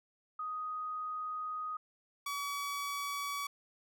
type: tone pair in turn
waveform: sine / sawtooth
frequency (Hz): 1248 / 1138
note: D#6 / C#6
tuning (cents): +5 / +45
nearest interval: major second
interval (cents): 160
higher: first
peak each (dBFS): -36 / -32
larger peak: second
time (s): 0.39-1.77 / 2.26-3.47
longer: first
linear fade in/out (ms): 5
effects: none